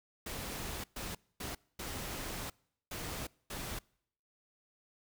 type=noise bursts at uneven times; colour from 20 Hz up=pink; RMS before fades=-41 dBFS; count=6; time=0.26-0.84 / 0.96-1.15 / 1.4-1.55 / 1.79-2.5 / 2.91-3.27 / 3.5-3.79 s; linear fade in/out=5 ms; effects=noise-tail reverb RT60 0.7 s tail -26 dB re dry